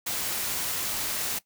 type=noise; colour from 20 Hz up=white; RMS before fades=-30 dBFS; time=0.06-1.39 s; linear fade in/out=10 ms; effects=noise-tail reverb RT60 0.1 s tail -18 dB re dry

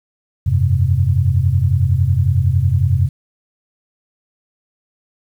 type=chord; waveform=sine; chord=F suspended second; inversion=none; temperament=just; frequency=87.31 / 98.22 / 130.96 Hz; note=F2 / G2 / C3; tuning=0 / +4 / +2 cents; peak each=-16 dBFS; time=0.46-3.09 s; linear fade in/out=10 ms; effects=8-bit

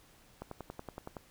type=click train; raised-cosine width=1 ms; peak=-27 dBFS; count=9; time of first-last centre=0.42-1.168 s; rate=10.7 Hz; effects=pink hiss -62 dBFS RMS until 1.3 s

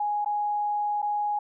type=tone with dropouts; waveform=sine; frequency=830.6 Hz; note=G#5; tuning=in tune; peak=-24 dBFS; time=0-1.39 s; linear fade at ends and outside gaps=5 ms; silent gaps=0.247-0.259 / 1.019-1.026 s; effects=none

